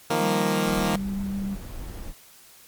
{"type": "chord", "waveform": "10% pulse", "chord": "Eb suspended second", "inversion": "none", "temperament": "equal", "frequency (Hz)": [155.56, 174.61, 233.1], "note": ["Eb3", "F3", "Bb3"], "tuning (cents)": [0, 0, 0], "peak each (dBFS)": [-18, -20, -18], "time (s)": [0.1, 0.96], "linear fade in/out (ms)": 5}
{"type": "tone with vibrato", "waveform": "sine", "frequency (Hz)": 196.7, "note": "G3", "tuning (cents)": 6, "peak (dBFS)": -26, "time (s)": [0.2, 1.56], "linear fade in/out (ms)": 20, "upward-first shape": "triangle", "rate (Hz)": 7.1, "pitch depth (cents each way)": 18}
{"type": "noise", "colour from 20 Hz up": "brown", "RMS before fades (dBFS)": -36, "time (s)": [0.65, 2.14], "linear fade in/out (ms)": 50}
{"effects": ["white hiss -51 dBFS RMS until 2.67 s", "MP3 96 kbps"]}